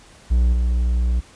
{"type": "tone with level steps", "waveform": "triangle", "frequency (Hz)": 60.3, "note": "B1", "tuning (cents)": -41, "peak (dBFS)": [-11, -14], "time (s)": [0.3, 1.21], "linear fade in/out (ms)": 20, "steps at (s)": 0.52, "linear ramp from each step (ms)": 20, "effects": ["pink hiss -48 dBFS RMS until 1.35 s", "resampled to 22050 Hz"]}